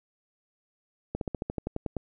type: slowing click train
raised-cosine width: 2 ms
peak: -17 dBFS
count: 11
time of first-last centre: 1.15-1.967 s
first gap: 62 ms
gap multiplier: 1.06
effects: none